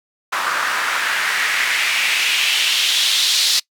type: noise with band-pass filter sweep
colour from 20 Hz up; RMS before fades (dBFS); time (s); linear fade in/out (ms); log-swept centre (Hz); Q
white; -18; 0.32-3.6; 10; 1200 to 4300; 2.4
effects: noise-tail reverb RT60 0.1 s tail -23 dB re dry